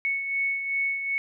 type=beating tone pair; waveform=sine; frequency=2212 / 2214.6 Hz; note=C#7 / C#7; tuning=-4 / -2 cents; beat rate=2.6 Hz; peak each=-25 / -34 dBFS; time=0.05-1.18 s; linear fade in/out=0 ms; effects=none